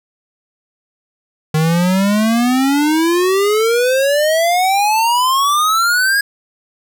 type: exponential sweep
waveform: square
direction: up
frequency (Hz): 153.3 to 1661.2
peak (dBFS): -12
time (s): 1.54-6.21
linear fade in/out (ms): 5
effects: none